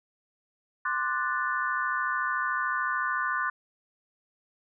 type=chord; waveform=sine; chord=D dominant seventh; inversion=third; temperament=equal with one note detuned; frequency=1046.5 / 1180.1 / 1480 / 1760 Hz; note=C6 / D6 / F#6 / A6; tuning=0 / +8 / 0 / 0 cents; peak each=-32 / -32 / -30 / -33 dBFS; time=0.85-3.5 s; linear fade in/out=5 ms; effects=none